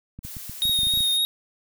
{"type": "clicks", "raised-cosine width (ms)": 5, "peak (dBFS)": -25, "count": 12, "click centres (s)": [0.19, 0.25, 0.368, 0.496, 0.654, 0.695, 0.79, 0.833, 0.87, 0.938, 0.974, 1.006]}
{"type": "noise", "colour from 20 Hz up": "blue", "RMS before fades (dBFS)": -38, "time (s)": [0.23, 1.18], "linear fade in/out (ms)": 20}
{"type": "tone with vibrato", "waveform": "square", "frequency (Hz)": 3729, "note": "A#7", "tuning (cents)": 0, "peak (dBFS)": -20, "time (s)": [0.62, 1.25], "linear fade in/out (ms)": 0, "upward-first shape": "triangle", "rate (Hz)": 3.6, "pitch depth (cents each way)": 21}
{"effects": []}